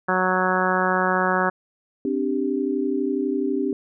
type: harmonic tone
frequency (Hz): 184.8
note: F#3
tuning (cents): -2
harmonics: 1 / 2 / 3 / 4 / 5 / 6 / 7 / 8 / 9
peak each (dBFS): -27 / -27 / -27 / -27 / -27 / -27 / -27 / -27 / -27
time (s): 0.08-1.5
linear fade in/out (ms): 10
type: chord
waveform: sine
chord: C suspended second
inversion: none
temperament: equal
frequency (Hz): 261.6 / 293.7 / 392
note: C4 / D4 / G4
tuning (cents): 0 / 0 / 0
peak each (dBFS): -25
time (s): 2.05-3.73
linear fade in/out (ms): 2
effects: none